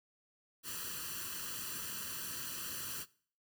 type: noise with comb filter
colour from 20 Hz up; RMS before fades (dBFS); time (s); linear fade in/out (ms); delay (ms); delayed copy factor
white; -42; 0.63-3.06; 50; 0.68; +0.85
effects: noise-tail reverb RT60 0.5 s tail -21 dB re dry + high-pass 60 Hz 12 dB/octave